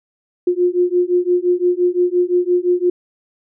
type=beating tone pair; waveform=sine; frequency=353.6 / 359.4 Hz; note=F4 / F4; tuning=+22 / +50 cents; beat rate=5.8 Hz; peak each=-16 dBFS; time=0.47-2.9 s; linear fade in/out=5 ms; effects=none